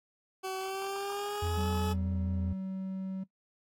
20% pulse tone with pitch glide, 378.8 to 427.7 Hz, F#4 to A4, +41 to -49 cents, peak -29 dBFS, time 0.43-1.94 s, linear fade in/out 20 ms, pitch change +210 cents, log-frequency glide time 0.58-1.67 s
triangle tone with vibrato, 84.7 Hz, E2, 48 cents sharp, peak -29 dBFS, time 1.42-2.53 s, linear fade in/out 5 ms, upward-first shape triangle, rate 4.7 Hz, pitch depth 27 cents each way
triangle tone, 190 Hz, F#3, 46 cents sharp, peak -32 dBFS, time 1.57-3.24 s, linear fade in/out 10 ms
effects noise-tail reverb RT60 0.1 s tail -18 dB re dry + AAC 64 kbps

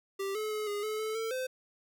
square tone with pitch steps, 392 / 430.3 / 426.9 / 411 / 430.8 / 435.7 / 449.9 / 515 Hz, G4 / A4 / G#4 / G#4 / A4 / A4 / A4 / C5, 0 / -39 / +48 / -18 / -37 / -17 / +39 / -28 cents, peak -33 dBFS, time 0.19-1.47 s, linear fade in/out 10 ms, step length 160 ms, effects none

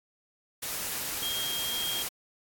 sine tone in noise, 3234 Hz, G#7, 47 cents flat, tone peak -31 dBFS, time 1.22-2.03 s, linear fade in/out 10 ms, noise white, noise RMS -34 dBFS, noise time 0.62-2.09 s, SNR 0 dB, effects AAC 64 kbps

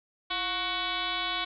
sine tone with frequency modulation, 2251 Hz, C#7, 26 cents sharp, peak -28 dBFS, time 0.3-1.45 s, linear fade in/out 10 ms, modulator 383 Hz, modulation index 4.2, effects none

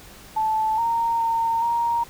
sine tone with pitch steps, 874 / 924 / 915 / 936 Hz, A5 / A#5 / A#5 / A#5, -12 / -16 / -32 / +7 cents, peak -19 dBFS, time 0.36-2.04 s, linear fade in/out 10 ms, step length 420 ms, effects pink hiss -45 dBFS RMS until 2.09 s

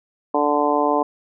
harmonic tone, 146.8 Hz, D3, in tune, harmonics 2 / 3 / 4 / 5 / 6 / 7, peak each -23 / -23 / -23 / -23 / -23 / -23 dBFS, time 0.34-1.03 s, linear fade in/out 5 ms, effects none

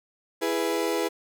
35% pulse chord, E major, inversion none, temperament equal with one note detuned, 332.1 / 415.3 / 493.9 Hz, E4 / G#4 / B4, +13 / 0 / 0 cents, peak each -27 dBFS, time 0.41-1.09 s, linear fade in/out 20 ms, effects none

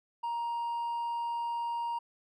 sine tone with hard clipping, 939 Hz, A#5, 12 cents sharp, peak -32 dBFS, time 0.23-1.99 s, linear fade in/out 10 ms, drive 2 dB, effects none

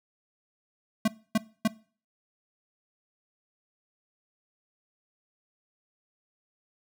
square tone bursts, 219.8 Hz, A3, 2 cents flat, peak -21 dBFS, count 3, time 1.05-1.677 s, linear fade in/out 5 ms, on 29 ms, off 270 ms, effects noise-tail reverb RT60 0.4 s tail -20 dB re dry

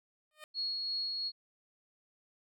10% pulse tone with exponential growth, 612 Hz, D#5, 29 cents flat, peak -36 dBFS, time 0.31-0.44 s, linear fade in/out 1 ms, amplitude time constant 28 ms
sine tone with tremolo, 4320 Hz, C#8, 45 cents flat, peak -32 dBFS, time 0.54-1.32 s, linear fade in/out 50 ms, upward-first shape sine, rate 2.9 Hz, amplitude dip 25%
effects none

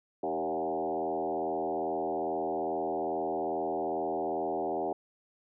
sine tone with frequency modulation, 553 Hz, C#5, 4 cents flat, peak -29 dBFS, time 0.23-4.93 s, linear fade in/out 5 ms, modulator 82.4 Hz, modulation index 3.1, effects none

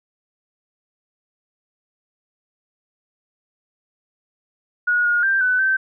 sine tone with pitch steps, 1451 / 1433 / 1577 / 1500 / 1550 Hz, F#6 / F6 / G6 / F#6 / G6, -34 / +44 / +10 / +23 / -20 cents, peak -15 dBFS, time 4.87-5.77 s, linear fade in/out 10 ms, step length 180 ms, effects none

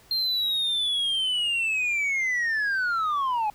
sine linear sweep, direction down, 4200 to 820 Hz, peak -20 dBFS, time 0.11-3.5 s, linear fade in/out 2 ms, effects tanh soft clip ceiling -22 dBFS + pink hiss -55 dBFS RMS until 3.54 s

